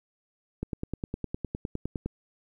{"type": "click train", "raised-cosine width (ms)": 3, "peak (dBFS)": -18, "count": 15, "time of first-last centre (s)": [0.63, 2.06], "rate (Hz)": 9.79, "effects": ["10-bit"]}